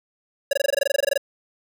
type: tone bursts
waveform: square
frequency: 559 Hz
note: C#5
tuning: 14 cents sharp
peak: -17 dBFS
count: 16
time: 0.51-1.177 s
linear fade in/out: 5 ms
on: 22 ms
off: 21 ms
effects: none